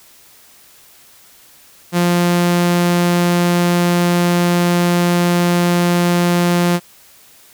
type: tone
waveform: sawtooth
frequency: 174.8 Hz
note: F3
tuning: 2 cents sharp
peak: -8 dBFS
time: 1.92-6.8 s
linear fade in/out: 50 ms
effects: white hiss -46 dBFS RMS until 7.53 s